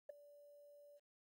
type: tone with ADSR envelope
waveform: sine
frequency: 580 Hz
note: D5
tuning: 22 cents flat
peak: -40 dBFS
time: 0.09-1 s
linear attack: 7 ms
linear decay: 9 ms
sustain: -20 dB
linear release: 34 ms
effects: tanh soft clip ceiling -42 dBFS + 13-bit